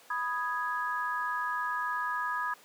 sine chord, G# minor, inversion first, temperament equal, 987.8 / 1244.5 / 1661.2 Hz, B5 / D#6 / G#6, 0 / 0 / 0 cents, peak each -34 dBFS, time 0.1-2.54 s, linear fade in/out 5 ms, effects pink hiss -56 dBFS RMS until 2.64 s + high-pass 400 Hz 12 dB/octave

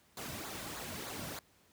pink noise with flanger, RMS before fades -43 dBFS, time 0.17-1.39 s, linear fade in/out 2 ms, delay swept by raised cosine 0.35 to 2.45 ms, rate 3.3 Hz, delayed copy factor -0.6, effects pink hiss -67 dBFS RMS until 1.72 s + high-pass 60 Hz 12 dB/octave

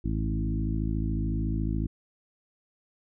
harmonic tone with a mistuned harmonic, 53.9 Hz, A1, 35 cents flat, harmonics 1 / 2 / 3 / 4 / 5 / 6, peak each -29 / -32 / -34 / -35 / -36 / -37 dBFS, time 0.04-1.87 s, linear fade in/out 10 ms, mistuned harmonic 2, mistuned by -19 cents, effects none

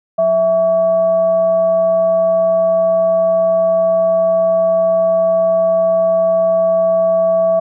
sine tone with frequency modulation, 657 Hz, E5, 6 cents flat, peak -10 dBFS, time 0.18-7.6 s, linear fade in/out 10 ms, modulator 476 Hz, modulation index 0.25, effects none

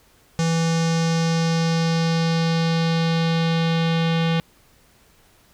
square tone with low-pass filter sweep, 164.81 Hz, E3, in tune, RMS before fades -20 dBFS, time 0.39-4.4 s, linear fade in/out 0 ms, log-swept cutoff 6500 to 3400 Hz, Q 2.4, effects pink hiss -56 dBFS RMS until 5.53 s

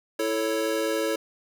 square chord, A major, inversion second, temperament equal, 329.6 / 440 / 554.4 Hz, E4 / A4 / C#5, 0 / 0 / 0 cents, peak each -30 / -29 / -29 dBFS, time 0.19-1.16 s, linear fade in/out 5 ms, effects none

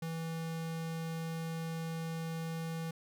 square tone, 163.6 Hz, E3, 13 cents flat, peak -37 dBFS, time 0.02-2.91 s, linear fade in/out 5 ms, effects none

